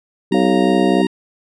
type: harmonic tone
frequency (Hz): 63.7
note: C2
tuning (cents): -46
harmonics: 3 / 4 / 5 / 6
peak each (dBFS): -18 / -18 / -18 / -18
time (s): 0.31-1.07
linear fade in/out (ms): 10
type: tone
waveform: 15% pulse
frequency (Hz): 932.3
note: A#5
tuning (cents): 0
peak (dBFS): -19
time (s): 0.32-1.07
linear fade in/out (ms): 2
type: chord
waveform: sine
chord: A augmented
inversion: none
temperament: equal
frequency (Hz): 440 / 554.4 / 698.5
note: A4 / C#5 / E#5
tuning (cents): 0 / 0 / 0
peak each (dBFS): -24 / -23 / -21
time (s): 0.34-1.02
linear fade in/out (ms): 5
effects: low-pass 7000 Hz 12 dB/octave